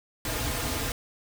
pink noise with comb filter, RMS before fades -30 dBFS, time 0.25-0.92 s, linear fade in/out 2 ms, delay 5.3 ms, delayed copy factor -0.9, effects none

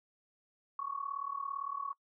sine tone with amplitude modulation, 1116 Hz, C#6, 11 cents sharp, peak -32 dBFS, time 0.79-1.93 s, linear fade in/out 2 ms, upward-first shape sine, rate 37.7 Hz, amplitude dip 85%, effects noise-tail reverb RT60 0.1 s tail -22 dB re dry

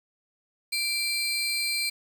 30% pulse tone pair together, 2349 / 4166 Hz, D7 / C8, 0 / -8 cents, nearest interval minor seventh, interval 992 cents, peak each -26 dBFS, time 0.72-1.9 s, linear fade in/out 10 ms, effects 8-bit

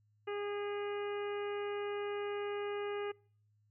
harmonic tone, 409.2 Hz, G#4, 26 cents flat, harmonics 1 / 2 / 3 / 4 / 5 / 6 / 7, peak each -37 / -47 / -47 / -51 / -51 / -53 / -54 dBFS, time 0.27-3.12 s, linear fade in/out 10 ms, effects noise-tail reverb RT60 0.5 s tail -26 dB re dry + added 105 Hz sine -69 dBFS peak until 3.7 s

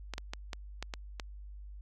clicks, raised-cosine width 0.2 ms, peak -20 dBFS, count 7, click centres 0.137 / 0.181 / 0.335 / 0.532 / 0.826 / 0.938 / 1.198 s, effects added 50 Hz sine -44 dBFS peak until 1.81 s

